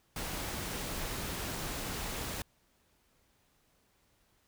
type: noise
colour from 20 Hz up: pink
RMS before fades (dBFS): -38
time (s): 0.16-2.42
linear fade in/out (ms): 2
effects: pink hiss -71 dBFS RMS until 4.47 s